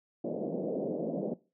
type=band-pass noise; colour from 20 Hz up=white; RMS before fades=-34 dBFS; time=0.24-1.34 s; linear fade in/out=5 ms; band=160 to 600 Hz; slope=48 dB/octave; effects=noise-tail reverb RT60 0.3 s tail -19 dB re dry